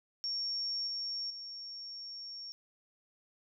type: tone with level steps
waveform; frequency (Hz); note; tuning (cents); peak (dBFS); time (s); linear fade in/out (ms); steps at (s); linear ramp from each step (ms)
sine; 5510; F8; -24; -33 / -35 / -42; 0.24-2.52; 0; 0.87 / 1.3; 5
effects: none